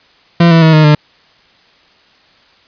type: tone with pitch steps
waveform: 40% pulse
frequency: 170.1 / 164.88 / 159.81 / 154.9 / 150.15 Hz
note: F3 / E3 / D#3 / D#3 / D3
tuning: -45 / +1 / +47 / -7 / +39 cents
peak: -3 dBFS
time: 0.4-0.95 s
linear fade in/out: 5 ms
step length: 110 ms
effects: white hiss -48 dBFS RMS until 2.67 s + resampled to 11025 Hz